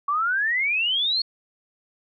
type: exponential sweep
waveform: sine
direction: up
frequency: 1121 to 4394 Hz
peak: -20 dBFS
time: 0.08-1.22 s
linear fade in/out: 5 ms
effects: none